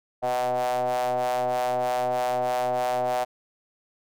square ring-modulated tone, 62.6 Hz, B1, 24 cents sharp, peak -21 dBFS, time 0.22-3.25 s, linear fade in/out 20 ms, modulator 687 Hz, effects none

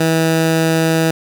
15% pulse tone, 162.2 Hz, E3, 28 cents flat, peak -6 dBFS, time 0-1.11 s, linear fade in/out 5 ms, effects none

